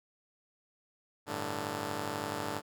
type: chord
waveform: 5% pulse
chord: G suspended second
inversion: none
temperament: just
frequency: 98 / 110.25 / 147 Hz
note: G2 / A2 / D3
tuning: 0 / +4 / +2 cents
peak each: -29 dBFS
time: 1.26-2.62 s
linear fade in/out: 50 ms
effects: none